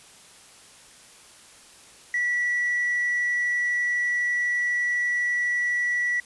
triangle tone with tanh clipping, 1948 Hz, B6, 24 cents flat, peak -22 dBFS, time 2.14-6.2 s, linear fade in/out 2 ms, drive 5 dB, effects white hiss -50 dBFS RMS until 6.25 s + resampled to 24000 Hz

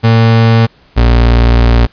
35% pulse tone pair in turn, 113.8 / 58.8 Hz, A#2 / A#1, -41 / +16 cents, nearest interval major seventh, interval 1143 cents, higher first, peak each -3 dBFS, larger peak neither, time 0.03-0.67 / 0.96-1.87 s, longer second, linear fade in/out 20 ms, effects pink hiss -46 dBFS RMS until 1.92 s + resampled to 11025 Hz

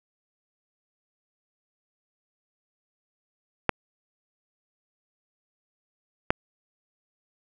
clicks, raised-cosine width 0.5 ms, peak -4 dBFS, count 2, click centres 3.693 / 6.305 s, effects none

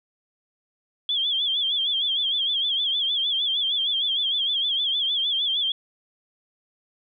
sine tone with vibrato, 3322 Hz, G#7, in tune, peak -21 dBFS, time 1.09-5.72 s, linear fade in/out 2 ms, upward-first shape sine, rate 6.5 Hz, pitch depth 100 cents each way, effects none

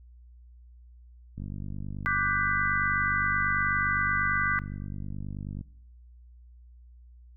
click train, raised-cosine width 5 ms, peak -25 dBFS, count 210, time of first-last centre 1.38-5.611 s, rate 49.4 Hz
sine chord, G major seventh, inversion second, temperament equal with one note detuned, 1174.7 / 1480 / 1568 / 1991.6 Hz, D6 / F#6 / G6 / B6, 0 / 0 / 0 / +14 cents, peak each -30 dBFS, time 2.06-4.59 s, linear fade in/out 0 ms
effects noise-tail reverb RT60 0.7 s tail -21 dB re dry + added 60 Hz sine -49 dBFS peak until 7.36 s

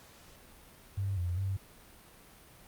sine tone with pitch steps, 98.1 / 88 / 96.7 Hz, G2 / F2 / G2, +2 / +14 / -23 cents, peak -30 dBFS, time 0.97-1.57 s, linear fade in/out 10 ms, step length 200 ms, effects pink hiss -56 dBFS RMS until 2.67 s + Opus 48 kbps

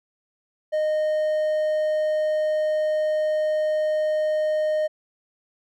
triangle tone, 616 Hz, D#5, 17 cents flat, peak -18 dBFS, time 0.72-4.88 s, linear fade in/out 20 ms, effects none

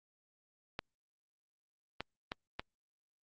clicks, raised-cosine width 0.3 ms, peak -21 dBFS, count 4, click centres 0.791 / 2.006 / 2.319 / 2.595 s, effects Opus 48 kbps

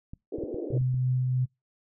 clicks, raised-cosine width 5 ms, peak -28 dBFS, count 7, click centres 0.135 / 0.385 / 0.437 / 0.544 / 0.705 / 0.813 / 0.943 s
pink band-pass noise, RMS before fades -34 dBFS, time 0.32-0.78 s, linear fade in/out 5 ms, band 300 to 530 Hz, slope 48 dB/octave
sine tone with tremolo, 127.5 Hz, C3, 44 cents flat, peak -22 dBFS, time 0.72-1.46 s, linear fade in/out 20 ms, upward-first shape triangle, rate 3.2 Hz, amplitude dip 25%
effects noise-tail reverb RT60 0.2 s tail -25 dB re dry

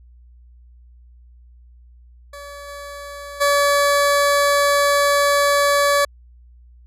20% pulse tone with level steps, 571 Hz, D5, 49 cents flat, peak -29 / -27 / -9 dBFS, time 2.33-6.05 s, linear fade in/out 5 ms, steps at 2.67 / 3.4 s, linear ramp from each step 20 ms, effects added 60 Hz sine -44 dBFS peak until 6.86 s + resampled to 32000 Hz

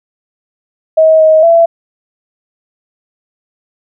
sine tone with pitch steps, 636 / 630 / 670 Hz, D#5 / D#5 / E5, +38 / +21 / +28 cents, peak -3 dBFS, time 0.97-1.66 s, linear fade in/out 10 ms, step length 230 ms, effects none

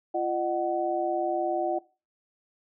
sine tone cluster, 344.1 / 610 / 747 Hz, F4 / D#5 / F#5, -26 / -34 / +16 cents, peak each -30 / -30 / -28 dBFS, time 0.14-1.79 s, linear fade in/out 10 ms, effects noise-tail reverb RT60 0.3 s tail -19 dB re dry

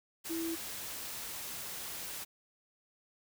sine tone in noise, 330 Hz, E4, 2 cents sharp, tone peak -34 dBFS, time 0.29-0.56 s, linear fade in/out 20 ms, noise white, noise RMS -42 dBFS, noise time 0.24-2.25 s, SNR +5 dB, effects none

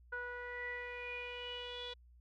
sawtooth tone with low-pass filter sweep, 488.8 Hz, B4, 18 cents flat, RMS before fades -44 dBFS, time 0.12-1.94 s, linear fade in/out 10 ms, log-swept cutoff 1500 to 3600 Hz, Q 10, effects added 60 Hz sine -59 dBFS peak until 2.2 s

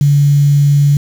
sine tone with quantisation, 143.4 Hz, D3, 41 cents flat, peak -6 dBFS, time 0.01-0.97 s, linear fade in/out 2 ms, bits 5, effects none

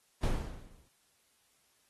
brown noise with exponential decay, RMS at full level -26 dBFS, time 0.23-0.88 s, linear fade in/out 5 ms, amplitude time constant 140 ms, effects white hiss -71 dBFS RMS until 1.89 s + AAC 32 kbps

